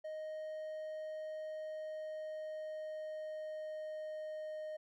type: tone with pitch glide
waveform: triangle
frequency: 622.3 to 618.4 Hz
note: D#5 to D#5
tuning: 0 to -11 cents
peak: -39 dBFS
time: 0.04-4.77 s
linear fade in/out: 10 ms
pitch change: -11 cents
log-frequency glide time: 1.51-4.63 s
effects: none